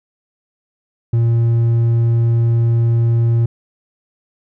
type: tone with hard clipping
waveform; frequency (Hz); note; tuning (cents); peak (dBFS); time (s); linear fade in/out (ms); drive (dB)
sine; 116.3; A#2; -4; -12; 1.13-3.46; 5; 3
effects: none